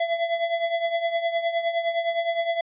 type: tone with tremolo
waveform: square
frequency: 674 Hz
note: E5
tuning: 38 cents sharp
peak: -20 dBFS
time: 0-2.61 s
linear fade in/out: 5 ms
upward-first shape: triangle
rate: 9.7 Hz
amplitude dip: 75%
effects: resampled to 8000 Hz